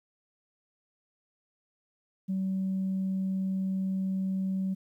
sine tone, 190.3 Hz, F#3, 49 cents sharp, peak -26 dBFS, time 2.28-4.75 s, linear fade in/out 20 ms, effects tanh soft clip ceiling -24 dBFS + 11-bit

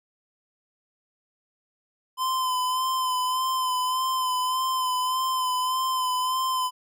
square tone with vibrato, 1024 Hz, C6, 38 cents flat, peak -24 dBFS, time 2.17-6.71 s, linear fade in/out 50 ms, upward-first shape sine, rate 1.7 Hz, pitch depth 28 cents each way, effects none

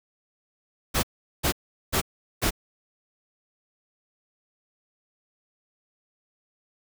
pink noise bursts, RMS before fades -23 dBFS, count 4, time 0.94-2.508 s, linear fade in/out 20 ms, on 92 ms, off 400 ms, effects none

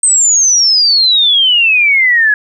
sine exponential sweep, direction down, 8372 to 1665 Hz, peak -6 dBFS, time 0.03-2.34 s, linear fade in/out 2 ms, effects 8-bit

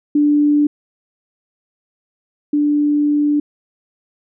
sine tone pair in turn, 294 / 294 Hz, D4 / D4, +2 / +2 cents, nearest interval unison, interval 0 cents, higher neither, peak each -10 / -12 dBFS, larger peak first, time 0.15-0.67 / 2.53-3.4 s, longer second, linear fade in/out 5 ms, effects none

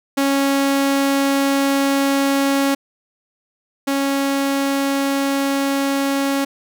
sawtooth tone pair in turn, 276.1 / 276.1 Hz, C#4 / C#4, -7 / -7 cents, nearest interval unison, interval 0 cents, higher neither, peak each -11 / -13 dBFS, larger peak first, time 0.17-2.75 / 3.87-6.45 s, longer neither, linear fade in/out 10 ms, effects none

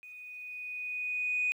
sine tone with level ramp, 2483 Hz, D#7, 4 cents flat, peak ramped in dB -46 to -25 dBFS, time 0.03-1.52 s, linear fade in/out 0 ms, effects tanh soft clip ceiling -22 dBFS + 11-bit

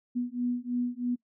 sine beating tone pair, 243.2 / 246.3 Hz, B3 / B3, -26 / -5 cents, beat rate 3.1 Hz, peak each -31 dBFS, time 0.15-1.16 s, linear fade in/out 20 ms, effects noise-tail reverb RT60 0.1 s tail -21 dB re dry

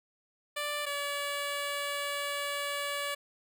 10% pulse tone pair in turn, 587.3 / 572.2 Hz, D5 / D5, 0 / -45 cents, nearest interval unison, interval 45 cents, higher first, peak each -24 dBFS, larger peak neither, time 0.56-0.86 / 0.86-3.15 s, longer second, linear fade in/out 10 ms, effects none

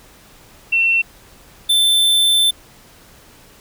sine / square tone pair in turn, 2705 / 3541 Hz, E7 / A7, +44 / +10 cents, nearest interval perfect fourth, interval 466 cents, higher second, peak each -12 dBFS, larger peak neither, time 0.72-1.02 / 1.69-2.51 s, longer second, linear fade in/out 10 ms, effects pink hiss -46 dBFS RMS until 3.6 s

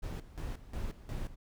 brown noise with tremolo, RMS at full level -37 dBFS, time 0.02-1.36 s, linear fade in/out 20 ms, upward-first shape square, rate 2.8 Hz, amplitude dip 80%, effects none

